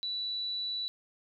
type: tone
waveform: sine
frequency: 3951 Hz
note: B7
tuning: in tune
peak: -32 dBFS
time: 0.03-0.88 s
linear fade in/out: 0 ms
effects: none